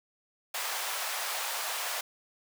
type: high-pass noise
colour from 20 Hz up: pink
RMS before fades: -34 dBFS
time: 0.54-2.01 s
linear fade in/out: 5 ms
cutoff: 680 Hz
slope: 24 dB/octave
effects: none